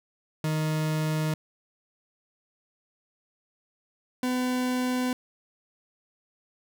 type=tone pair in turn; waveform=40% pulse; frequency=155.56 / 251.8 Hz; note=D#3 / B3; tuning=0 / +34 cents; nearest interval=minor sixth; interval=834 cents; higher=second; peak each=-24 dBFS; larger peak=neither; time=0.44-1.34 / 4.23-5.13 s; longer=neither; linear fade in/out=2 ms; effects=none